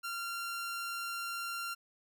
sawtooth tone, 1381 Hz, F6, 20 cents flat, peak -33 dBFS, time 0.03-1.75 s, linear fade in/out 20 ms, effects none

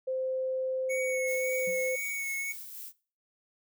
sine tone with pitch glide, 520 to 514.6 Hz, C5 to C5, -11 to -29 cents, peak -29 dBFS, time 0.07-1.96 s, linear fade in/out 10 ms, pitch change -18 cents, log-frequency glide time 0.93-1.08 s
square tone with vibrato, 2216 Hz, C#7, 1 cent flat, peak -33 dBFS, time 0.89-2.53 s, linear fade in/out 20 ms, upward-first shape sine, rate 1.9 Hz, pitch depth 24 cents each way
violet noise with tremolo, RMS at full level -42 dBFS, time 1.25-2.93 s, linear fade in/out 50 ms, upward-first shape sine, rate 4 Hz, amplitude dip 30%
triangle tone with exponential decay, 182 Hz, F#3, 28 cents flat, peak -38 dBFS, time 1.67-1.94 s, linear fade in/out 5 ms, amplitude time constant 57 ms
effects noise-tail reverb RT60 0.4 s tail -21 dB re dry

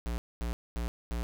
square tone bursts, 58.6 Hz, A#1, 10 cents sharp, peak -32 dBFS, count 4, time 0.06-1.23 s, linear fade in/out 0 ms, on 120 ms, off 230 ms, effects none

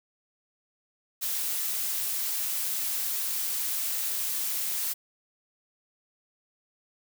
blue noise, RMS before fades -30 dBFS, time 1.21-4.94 s, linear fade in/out 20 ms, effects none

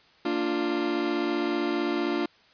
40% pulse chord, Bb major, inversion none, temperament equal with one note detuned, 229.9 / 293.7 / 349.2 Hz, Bb3 / D4 / F4, -24 / 0 / 0 cents, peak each -33 / -28 / -27 dBFS, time 0.25-2.26 s, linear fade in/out 5 ms, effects white hiss -58 dBFS RMS until 2.53 s + resampled to 11025 Hz

